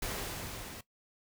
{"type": "noise with level ramp", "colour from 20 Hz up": "pink", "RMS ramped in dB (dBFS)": [-36, -46], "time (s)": [0.02, 0.81], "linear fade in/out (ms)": 5, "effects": ["noise-tail reverb RT60 0.1 s tail -17 dB re dry"]}